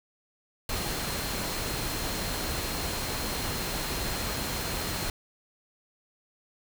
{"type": "tone in noise", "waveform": "sine", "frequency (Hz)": 4186, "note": "C8", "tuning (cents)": 0, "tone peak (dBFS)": -41, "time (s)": [0.69, 5.1], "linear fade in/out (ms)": 2, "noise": "pink", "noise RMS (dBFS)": -32, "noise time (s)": [0.69, 5.1], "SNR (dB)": -12, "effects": []}